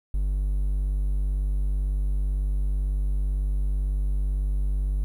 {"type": "tone", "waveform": "triangle", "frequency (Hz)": 49, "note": "G1", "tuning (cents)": 0, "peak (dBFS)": -20, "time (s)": [0.14, 5.04], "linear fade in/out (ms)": 0, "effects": ["10-bit"]}